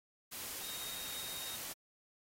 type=tone in noise; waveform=sine; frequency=3729 Hz; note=A#7; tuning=in tune; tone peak=-46 dBFS; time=0.62-1.57 s; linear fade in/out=20 ms; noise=white; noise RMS=-44 dBFS; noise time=0.31-1.74 s; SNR=-5 dB; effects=AAC 48 kbps